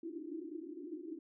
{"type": "band-pass noise", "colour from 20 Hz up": "white", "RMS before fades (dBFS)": -45, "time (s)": [0.03, 1.19], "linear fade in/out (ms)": 5, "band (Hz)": [290, 350], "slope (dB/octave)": 96, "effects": []}